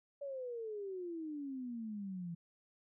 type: exponential sweep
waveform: sine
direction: down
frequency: 574 to 166 Hz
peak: -40 dBFS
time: 0.21-2.35 s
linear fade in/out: 10 ms
effects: none